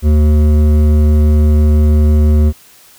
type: tone with hard clipping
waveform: sine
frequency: 75.5 Hz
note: D2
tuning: 48 cents sharp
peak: -8 dBFS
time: 0.02-2.53 s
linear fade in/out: 50 ms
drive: 11 dB
effects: white hiss -43 dBFS RMS until 2.98 s